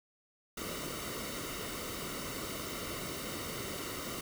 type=noise with comb filter; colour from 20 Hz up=pink; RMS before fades=-40 dBFS; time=0.57-4.21 s; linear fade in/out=5 ms; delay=1.2 ms; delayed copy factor=-0.65; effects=none